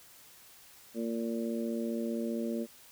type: harmonic tone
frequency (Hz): 115.3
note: A#2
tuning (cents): -19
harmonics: 2 / 3 / 4 / 5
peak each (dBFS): -33 / -38 / -40 / -41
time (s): 0.94-2.67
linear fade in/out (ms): 50
effects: white hiss -56 dBFS RMS until 2.91 s